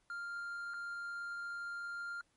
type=tone with dropouts; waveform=triangle; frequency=1396.9 Hz; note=F6; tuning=in tune; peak=-38 dBFS; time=0.1-2.21 s; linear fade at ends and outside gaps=1 ms; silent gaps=0.737-0.741 s; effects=pink hiss -75 dBFS RMS until 2.36 s + MP3 48 kbps